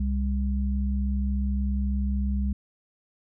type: tone pair together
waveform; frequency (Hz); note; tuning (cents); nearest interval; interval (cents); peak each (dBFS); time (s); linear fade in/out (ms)
sine; 65.34 / 201.9; C2 / G#3; -2 / -49; octave + minor sixth; 1953; -24 / -29; 0-2.53; 5
effects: none